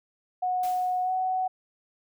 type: tone with pitch glide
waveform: sine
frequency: 732 to 746.1 Hz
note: F#5 to F#5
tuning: -19 to +14 cents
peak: -24 dBFS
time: 0.42-1.48 s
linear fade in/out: 10 ms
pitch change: +33 cents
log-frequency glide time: 1.03-1.11 s
type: noise with exponential decay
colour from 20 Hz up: white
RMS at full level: -41 dBFS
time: 0.63-1.23 s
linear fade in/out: 5 ms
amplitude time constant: 130 ms
effects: none